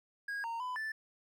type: tone with pitch steps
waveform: triangle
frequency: 1639 / 922 / 1003 / 1759 Hz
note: G#6 / A#5 / B5 / A6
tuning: -23 / -19 / +26 / -1 cents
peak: -34 dBFS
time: 0.28-0.92 s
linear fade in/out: 5 ms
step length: 160 ms
effects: none